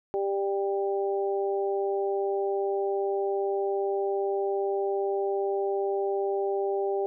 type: harmonic tone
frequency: 197.5 Hz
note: G3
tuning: 13 cents sharp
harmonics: 2 / 3 / 4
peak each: -26 / -34 / -33 dBFS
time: 0.14-7.06 s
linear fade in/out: 0 ms
effects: none